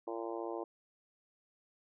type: harmonic tone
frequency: 114.3 Hz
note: A#2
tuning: 34 cents flat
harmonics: 3 / 4 / 5 / 6 / 7 / 8 / 9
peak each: -41 / -43 / -45 / -47 / -48 / -49 / -50 dBFS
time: 0.07-0.64 s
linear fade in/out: 5 ms
effects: none